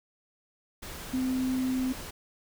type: tone in noise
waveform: sine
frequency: 257.9 Hz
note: C4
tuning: 25 cents flat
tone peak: -26 dBFS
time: 1.13-1.93 s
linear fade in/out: 10 ms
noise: pink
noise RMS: -41 dBFS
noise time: 0.82-2.11 s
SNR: +12 dB
effects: none